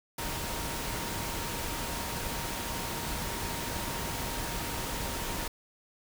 sine tone in noise, 932.3 Hz, A#5, in tune, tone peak -43 dBFS, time 0.18-5.48 s, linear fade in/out 5 ms, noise pink, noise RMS -35 dBFS, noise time 0.18-5.48 s, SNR -11 dB, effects none

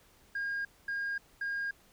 sine tone bursts, 1620 Hz, G#6, 43 cents flat, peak -30 dBFS, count 3, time 0.35-1.71 s, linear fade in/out 5 ms, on 300 ms, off 230 ms, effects tanh soft clip ceiling -30 dBFS + pink hiss -63 dBFS RMS until 1.92 s

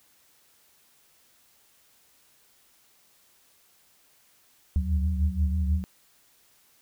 sine tone cluster, 70.9 / 75.2 / 81.3 / 185.5 Hz, C#2 / D2 / E2 / F#3, +40 / +42 / -23 / +5 cents, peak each -32 / -24 / -30 / -33 dBFS, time 4.76-5.84 s, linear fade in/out 0 ms, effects white hiss -62 dBFS RMS until 6.81 s

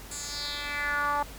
10% pulse tone with band-pass filter sweep, 290.3 Hz, D4, 20 cents flat, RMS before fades -31 dBFS, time 0.11-1.23 s, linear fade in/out 5 ms, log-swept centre 8400 to 880 Hz, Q 3.2, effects added 50 Hz sine -46 dBFS peak until 1.38 s + pink hiss -46 dBFS RMS until 1.38 s

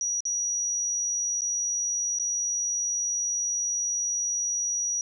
sine tone with dropouts, 5800 Hz, F#8, 35 cents flat, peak -25 dBFS, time 0.01-5.01 s, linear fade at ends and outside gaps 1 ms, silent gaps 0.205-0.253 / 1.409-1.418 / 2.187-2.197 s, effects none

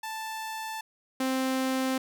sawtooth tone pair in turn, 881 / 261.9 Hz, A5 / C4, +2 / +2 cents, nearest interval octave + major sixth, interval 2100 cents, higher first, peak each -30 / -22 dBFS, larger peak second, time 0.03-0.81 / 1.2-1.98 s, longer neither, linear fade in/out 5 ms, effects none

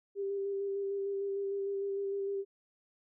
sine tone with vibrato, 396.1 Hz, G4, 18 cents sharp, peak -32 dBFS, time 0.15-2.45 s, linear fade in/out 50 ms, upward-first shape square, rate 6.6 Hz, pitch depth 14 cents each way, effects none

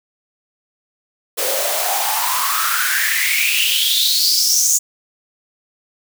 white noise with high-pass filter sweep, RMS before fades -17 dBFS, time 1.37-4.79 s, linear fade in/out 20 ms, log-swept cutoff 470 to 6900 Hz, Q 7.9, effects none

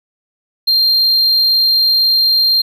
triangle tone, 4186 Hz, C8, in tune, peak -8 dBFS, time 0.67-2.62 s, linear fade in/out 10 ms, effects none

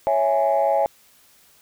sine chord, C# minor, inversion none, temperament equal, 554.4 / 659.3 / 830.6 Hz, C#5 / E5 / G#5, 0 / 0 / 0 cents, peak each -20 dBFS, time 0.07-0.86 s, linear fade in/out 0 ms, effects tanh soft clip ceiling -10 dBFS + white hiss -55 dBFS RMS until 1.61 s

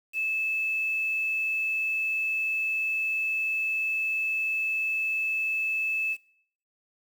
sine tone with quantisation, 2617 Hz, E7, 13 cents flat, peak -25 dBFS, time 0.13-6.17 s, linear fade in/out 50 ms, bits 8, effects noise-tail reverb RT60 0.6 s tail -20 dB re dry

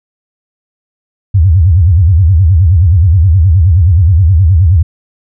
sine tone with vibrato, 87.31 Hz, F2, in tune, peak -3 dBFS, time 1.34-4.83 s, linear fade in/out 10 ms, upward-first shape sine, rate 9.5 Hz, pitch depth 250 cents each way, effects none

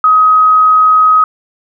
sine tone, 1263 Hz, D#6, 26 cents sharp, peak -4 dBFS, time 0.04-1.24 s, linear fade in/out 2 ms, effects none

